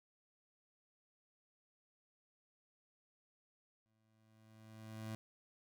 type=tone with exponential growth; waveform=25% pulse; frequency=109.8 Hz; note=A2; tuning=3 cents flat; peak=-38 dBFS; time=3.86-5.15 s; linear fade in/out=0 ms; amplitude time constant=280 ms; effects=none